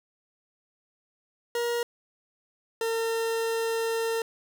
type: tone pair in turn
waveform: 40% pulse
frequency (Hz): 474.4 / 454.7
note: A#4 / A#4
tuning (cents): +30 / -43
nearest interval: minor second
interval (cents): 73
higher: first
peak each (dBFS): -25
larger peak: neither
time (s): 1.55-1.83 / 2.81-4.22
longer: second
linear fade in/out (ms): 2
effects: none